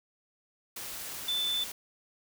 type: tone in noise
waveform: sine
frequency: 3520 Hz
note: A7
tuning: in tune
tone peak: -28 dBFS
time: 1.28-1.64 s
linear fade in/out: 5 ms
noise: white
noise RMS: -40 dBFS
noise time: 0.76-1.72 s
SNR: +9 dB
effects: none